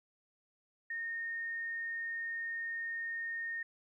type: tone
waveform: sine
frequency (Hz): 1840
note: A#6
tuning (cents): -23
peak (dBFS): -36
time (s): 0.9-3.63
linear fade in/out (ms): 5
effects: 13-bit